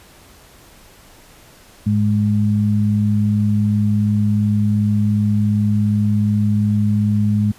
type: tone pair together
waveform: sine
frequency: 105.7 / 208.4 Hz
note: G#2 / G#3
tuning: +31 / +6 cents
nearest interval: octave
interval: 1175 cents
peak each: -16 dBFS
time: 1.86-7.52 s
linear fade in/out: 10 ms
effects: pink hiss -46 dBFS RMS until 7.58 s + resampled to 32000 Hz